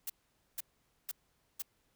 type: noise bursts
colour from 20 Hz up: blue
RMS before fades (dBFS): -38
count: 4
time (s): 0.07-1.622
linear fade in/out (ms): 5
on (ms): 28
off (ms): 480
effects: pink hiss -75 dBFS RMS until 1.95 s

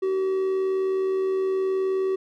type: tone with amplitude modulation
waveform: triangle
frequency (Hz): 380.5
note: F#4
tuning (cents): +48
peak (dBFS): -18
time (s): 0.02-2.16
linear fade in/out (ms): 10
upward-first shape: sine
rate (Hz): 79.2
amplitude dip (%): 30
effects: none

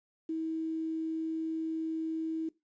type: tone with quantisation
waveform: sine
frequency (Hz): 321.5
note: E4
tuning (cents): -43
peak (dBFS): -31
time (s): 0.29-2.49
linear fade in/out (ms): 5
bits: 10
effects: noise-tail reverb RT60 0.2 s tail -19 dB re dry + resampled to 16000 Hz

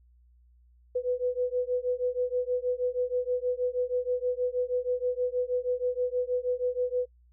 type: beating tone pair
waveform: sine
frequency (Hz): 493.9 / 500.2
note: B4 / B4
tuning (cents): 0 / +22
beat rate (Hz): 6.3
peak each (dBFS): -29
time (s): 0.95-7.06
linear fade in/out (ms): 10
effects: noise-tail reverb RT60 0.1 s tail -26 dB re dry + added 60 Hz sine -57 dBFS peak until 7.32 s

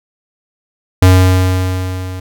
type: tone with level ramp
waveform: square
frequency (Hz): 92.5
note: F#2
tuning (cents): 0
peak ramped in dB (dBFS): -3 to -23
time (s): 1.02-2.2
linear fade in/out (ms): 5
effects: none

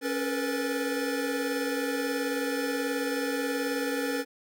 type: tone cluster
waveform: square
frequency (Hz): 276.1 / 436.9 / 480.6 / 499.2 / 1748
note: C#4 / A4 / B4 / B4 / A6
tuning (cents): -7 / -12 / -47 / +19 / -12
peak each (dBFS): -32 / -39 / -33 / -39 / -38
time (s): 0.01-4.25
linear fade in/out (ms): 50
effects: none

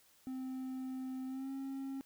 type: tone with pitch glide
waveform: triangle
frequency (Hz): 260 to 270.1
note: C4 to C#4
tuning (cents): -11 to -45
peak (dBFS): -37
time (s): 0.27-2.01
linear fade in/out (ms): 0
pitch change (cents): +66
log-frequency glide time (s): 1.26-1.51
effects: white hiss -67 dBFS RMS until 2.05 s

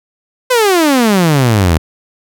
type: exponential sweep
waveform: sawtooth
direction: down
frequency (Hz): 520 to 75.9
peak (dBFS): -4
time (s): 0.5-1.78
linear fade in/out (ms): 10
effects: none

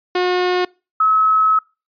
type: tone pair in turn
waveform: sawtooth / sine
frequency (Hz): 361.4 / 1287.9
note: F#4 / E6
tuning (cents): -41 / -41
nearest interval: octave + minor seventh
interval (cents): 2200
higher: second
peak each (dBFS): -11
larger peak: neither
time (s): 0.15-0.65 / 1-1.59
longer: second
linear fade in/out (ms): 5
effects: noise-tail reverb RT60 0.3 s tail -25 dB re dry + resampled to 11025 Hz

